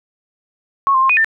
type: tone with pitch steps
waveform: sine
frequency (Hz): 1099 / 1049 / 1062 / 2485 / 1791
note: C#6 / C6 / C6 / D#7 / A6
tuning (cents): -15 / +4 / +25 / -3 / +30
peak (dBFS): -10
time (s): 0.87-1.245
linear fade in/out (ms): 0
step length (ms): 75
effects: none